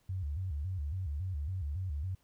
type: tone with vibrato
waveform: sine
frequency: 82.41 Hz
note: E2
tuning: in tune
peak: -33 dBFS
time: 0.09-2.15 s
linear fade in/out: 5 ms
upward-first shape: square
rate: 3.6 Hz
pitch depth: 220 cents each way
effects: pink hiss -72 dBFS RMS until 2.23 s